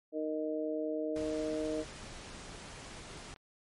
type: harmonic tone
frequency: 155 Hz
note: D#3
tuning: 6 cents flat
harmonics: 2 / 3 / 4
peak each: -36 / -37 / -37 dBFS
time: 0.12-1.85 s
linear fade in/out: 50 ms
type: noise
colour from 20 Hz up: pink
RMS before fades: -47 dBFS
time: 1.16-3.34 s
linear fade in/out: 0 ms
type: clicks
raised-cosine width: 0.3 ms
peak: -37 dBFS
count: 2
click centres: 2.261 / 3.362 s
effects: low-pass 9000 Hz 12 dB/octave + MP3 48 kbps